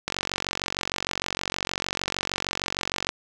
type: click train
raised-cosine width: 0.2 ms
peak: -8 dBFS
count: 141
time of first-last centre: 0.08-3.091 s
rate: 46.5 Hz
effects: none